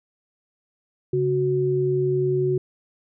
sine tone pair together, 138.5 / 369.5 Hz, C#3 / F#4, -1 / -2 cents, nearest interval octave + perfect fourth, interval 1699 cents, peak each -24 / -20 dBFS, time 1.13-2.58 s, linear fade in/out 5 ms, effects none

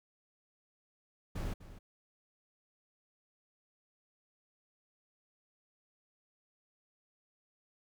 brown noise with echo, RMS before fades -37 dBFS, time 1.35-1.54 s, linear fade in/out 10 ms, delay 250 ms, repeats 1, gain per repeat -14 dB, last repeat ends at 1.79 s, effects none

